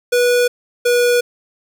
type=tone pair in turn; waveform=square; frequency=488.3 / 485.2 Hz; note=B4 / B4; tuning=-20 / -31 cents; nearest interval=unison; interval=11 cents; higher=first; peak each=-12 dBFS; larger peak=neither; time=0.12-0.48 / 0.85-1.21 s; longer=neither; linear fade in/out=10 ms; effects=9-bit